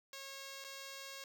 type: tone with dropouts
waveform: 5% pulse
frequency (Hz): 545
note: C#5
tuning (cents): -29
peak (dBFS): -35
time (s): 0.13-1.24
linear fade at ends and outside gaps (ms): 2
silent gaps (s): 0.642-0.646
effects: none